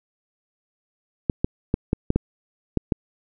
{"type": "clicks", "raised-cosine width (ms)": 3, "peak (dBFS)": -6, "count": 8, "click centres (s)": [1.298, 1.445, 1.741, 1.931, 2.104, 2.16, 2.773, 2.922], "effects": []}